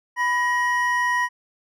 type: tone pair together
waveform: triangle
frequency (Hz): 990 / 1890.6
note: B5 / A#6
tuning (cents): +4 / +24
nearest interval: major seventh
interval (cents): 1120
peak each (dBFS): -20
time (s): 0.16-1.29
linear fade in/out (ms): 50
effects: none